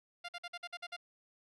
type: tone bursts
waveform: 10% pulse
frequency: 698.5 Hz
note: F5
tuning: in tune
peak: -32 dBFS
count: 8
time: 0.24-0.966 s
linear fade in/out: 10 ms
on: 47 ms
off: 50 ms
effects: low-pass 6000 Hz 12 dB/octave